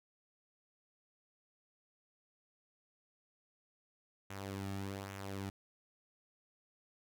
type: tone with flanger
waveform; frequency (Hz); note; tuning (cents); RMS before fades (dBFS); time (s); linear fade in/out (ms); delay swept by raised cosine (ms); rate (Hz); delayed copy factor
sawtooth; 98; G2; 0; -43; 4.3-5.5; 5; 0.21 to 2.01; 1.2; -0.55
effects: none